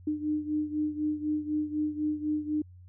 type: beating tone pair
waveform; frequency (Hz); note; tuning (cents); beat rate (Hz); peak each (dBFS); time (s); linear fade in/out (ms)
sine; 301.7 / 305.7; D4 / D#4; +47 / -30; 4; -29 / -33; 0.07-2.62; 5
effects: added 90 Hz sine -48 dBFS peak until 2.88 s